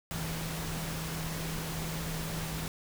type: tone in noise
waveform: sine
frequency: 161.5 Hz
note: E3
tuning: 35 cents flat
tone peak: -37 dBFS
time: 0.11-2.68 s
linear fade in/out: 0 ms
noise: pink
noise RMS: -38 dBFS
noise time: 0.11-2.68 s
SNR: -2 dB
effects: none